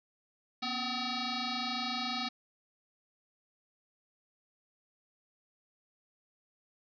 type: tone with frequency modulation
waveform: sine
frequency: 1791 Hz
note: A6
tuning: 30 cents sharp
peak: -32 dBFS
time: 0.62-2.29 s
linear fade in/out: 10 ms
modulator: 508 Hz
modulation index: 5.8
effects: none